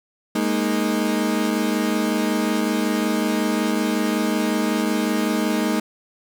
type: chord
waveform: 35% pulse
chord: Ab suspended second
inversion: none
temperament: equal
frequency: 207.7 / 233.1 / 311.1 Hz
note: Ab3 / Bb3 / Eb4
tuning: 0 / 0 / 0 cents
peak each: -22 dBFS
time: 0.35-5.8 s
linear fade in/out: 5 ms
effects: none